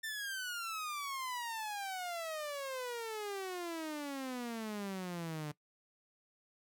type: exponential sweep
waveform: sawtooth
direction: down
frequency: 1800 to 146.83 Hz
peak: -35 dBFS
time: 0.03-5.52 s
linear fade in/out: 10 ms
effects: noise-tail reverb RT60 0.1 s tail -19 dB re dry